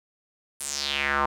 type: tone with band-pass filter sweep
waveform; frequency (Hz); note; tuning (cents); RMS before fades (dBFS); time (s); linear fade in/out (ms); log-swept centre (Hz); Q
square; 70.4; C#2; +27; -27; 0.6-1.26; 5; 10000 to 1000; 3.6
effects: none